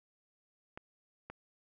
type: clicks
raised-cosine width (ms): 0.5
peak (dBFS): -29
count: 2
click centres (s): 0.775 / 1.3
effects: none